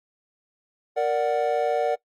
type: chord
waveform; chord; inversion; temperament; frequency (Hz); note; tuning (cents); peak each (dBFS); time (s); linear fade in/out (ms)
triangle; Bb augmented; none; equal; 466.2 / 587.3 / 740; Bb4 / D5 / F#5; 0 / 0 / 0; -23; 0.96-1.96; 20
effects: noise-tail reverb RT60 0.1 s tail -21 dB re dry + Opus 48 kbps